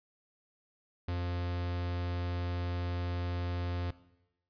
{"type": "tone", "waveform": "45% pulse", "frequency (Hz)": 88, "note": "F2", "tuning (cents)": 14, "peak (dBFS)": -32, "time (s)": [1.08, 3.91], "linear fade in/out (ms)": 5, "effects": ["noise-tail reverb RT60 0.9 s tail -17 dB re dry", "resampled to 11025 Hz"]}